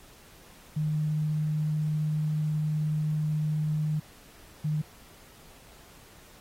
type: tone pair in turn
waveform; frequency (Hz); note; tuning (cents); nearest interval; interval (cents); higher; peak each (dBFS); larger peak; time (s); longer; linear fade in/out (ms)
sine; 153.1 / 152.49; D#3 / D#3; -28 / -35; unison; 7; first; -25; neither; 0.76-4 / 4.64-4.82; first; 10
effects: pink hiss -54 dBFS RMS until 6.4 s + AAC 48 kbps